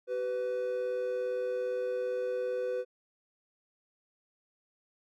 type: tone pair together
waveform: triangle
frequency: 381.4 / 498.9 Hz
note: G4 / B4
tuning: -47 / +17 cents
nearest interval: perfect fourth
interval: 464 cents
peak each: -36 / -29 dBFS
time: 0.07-2.85 s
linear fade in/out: 50 ms
effects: none